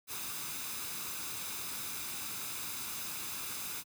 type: noise with comb filter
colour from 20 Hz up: white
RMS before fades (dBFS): -40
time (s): 0.07-3.84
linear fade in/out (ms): 50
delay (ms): 0.8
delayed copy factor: +0.5
effects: high-pass 80 Hz 12 dB/octave